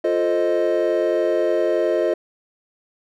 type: chord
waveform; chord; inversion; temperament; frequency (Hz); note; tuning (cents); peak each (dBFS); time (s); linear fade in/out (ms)
triangle; F dominant seventh; none; equal; 349.2 / 440 / 523.3 / 622.3; F4 / A4 / C5 / Eb5; 0 / 0 / 0 / 0; -20 / -22 / -22 / -19; 0.04-2.14; 5
effects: none